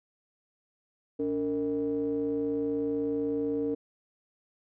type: ring-modulated tone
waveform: triangle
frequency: 86 Hz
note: F2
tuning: 26 cents flat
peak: -22 dBFS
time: 1.19-3.75 s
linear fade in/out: 10 ms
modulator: 372 Hz
effects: none